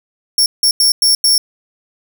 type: tone bursts at uneven times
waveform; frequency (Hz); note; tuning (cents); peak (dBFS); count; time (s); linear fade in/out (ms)
sawtooth; 5470; F8; -37; -6; 5; 0.38-0.46 / 0.63-0.71 / 0.8-0.92 / 1.02-1.15 / 1.24-1.38; 2
effects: none